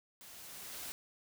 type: noise with level ramp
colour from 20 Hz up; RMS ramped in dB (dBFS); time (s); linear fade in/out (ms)
white; -54 to -43; 0.21-0.92; 0
effects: none